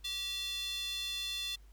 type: tone with high-pass filter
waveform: square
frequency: 386.2 Hz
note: G4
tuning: 26 cents flat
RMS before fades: -38 dBFS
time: 0.04-1.56 s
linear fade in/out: 10 ms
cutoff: 3400 Hz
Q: 5
effects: added 50 Hz sine -53 dBFS peak until 1.72 s + pink hiss -69 dBFS RMS until 1.72 s